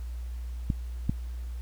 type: clicks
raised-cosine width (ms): 5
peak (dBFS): -14 / -12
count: 2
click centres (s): 0.702 / 1.095
effects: added 60 Hz sine -33 dBFS peak until 1.61 s + pink hiss -57 dBFS RMS until 1.61 s